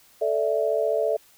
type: chord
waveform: sine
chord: A suspended fourth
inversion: none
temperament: equal with one note detuned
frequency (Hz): 440 / 584.6 / 659.3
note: A4 / D5 / E5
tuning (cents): 0 / -8 / 0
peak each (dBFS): -25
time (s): 0.21-1.17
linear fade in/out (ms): 10
effects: white hiss -56 dBFS RMS until 1.37 s